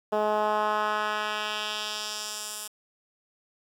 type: tone with band-pass filter sweep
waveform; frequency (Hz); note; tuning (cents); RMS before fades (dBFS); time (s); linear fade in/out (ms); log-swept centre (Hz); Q
10% pulse; 212; G#3; +36; -29; 0.12-2.68; 10; 570 to 9900; 1.3
effects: 9-bit